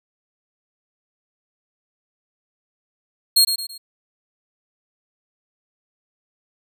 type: tone with echo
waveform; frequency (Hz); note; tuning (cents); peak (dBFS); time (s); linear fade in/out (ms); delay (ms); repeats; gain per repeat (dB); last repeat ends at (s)
sawtooth; 4257; C8; +29; -8; 3.36-3.45; 10; 110; 3; -8; 3.78
effects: none